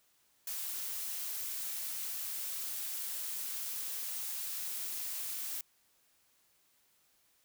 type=noise; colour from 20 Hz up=blue; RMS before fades=-39 dBFS; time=0.47-5.61 s; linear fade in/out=2 ms; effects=white hiss -71 dBFS RMS until 7.44 s